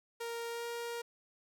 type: tone with pitch glide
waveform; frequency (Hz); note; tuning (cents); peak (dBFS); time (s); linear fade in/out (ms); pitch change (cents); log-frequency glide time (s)
sawtooth; 466.2 to 470.5; A#4 to A#4; 0 to +16; -34; 0.2-1.02; 10; +16; 0.49-0.65
effects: none